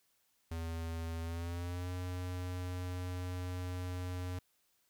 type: tone with pitch glide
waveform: square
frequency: 82.41 to 90.39 Hz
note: E2 to F#2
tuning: 0 to -40 cents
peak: -38 dBFS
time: 0.51-4.39 s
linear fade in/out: 5 ms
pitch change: +160 cents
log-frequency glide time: 1.21-1.89 s
effects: white hiss -75 dBFS RMS until 4.89 s